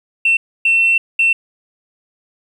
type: tone bursts at uneven times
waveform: sine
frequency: 2699 Hz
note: E7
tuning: 40 cents sharp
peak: -9 dBFS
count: 3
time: 0.25-0.37 / 0.65-0.98 / 1.19-1.33 s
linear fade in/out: 5 ms
effects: tanh soft clip ceiling -5 dBFS + 8-bit